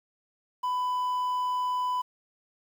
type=tone with quantisation; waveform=triangle; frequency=998 Hz; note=B5; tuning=18 cents sharp; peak=-24 dBFS; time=0.63-2.02 s; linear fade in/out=10 ms; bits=9; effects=none